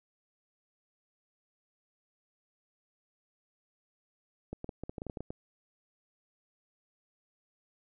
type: clicks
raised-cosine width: 2 ms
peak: -25 dBFS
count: 12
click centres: 4.53 / 4.644 / 4.692 / 4.836 / 4.895 / 4.982 / 5.019 / 5.067 / 5.098 / 5.172 / 5.206 / 5.305 s
effects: none